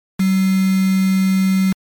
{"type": "tone with quantisation", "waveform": "sine", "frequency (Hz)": 190, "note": "F#3", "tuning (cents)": 46, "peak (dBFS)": -12, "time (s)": [0.19, 1.73], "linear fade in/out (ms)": 10, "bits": 4, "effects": ["MP3 96 kbps"]}